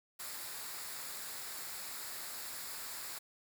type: noise with comb filter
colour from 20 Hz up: white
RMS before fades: -44 dBFS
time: 0.19-3.19 s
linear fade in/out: 10 ms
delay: 0.33 ms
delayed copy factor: -0.5
effects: none